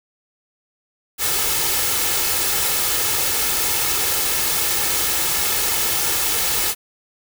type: noise with comb filter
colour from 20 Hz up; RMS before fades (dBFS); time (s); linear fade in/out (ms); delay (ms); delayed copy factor
white; -20; 1.18-6.75; 50; 2.3; +0.5
effects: none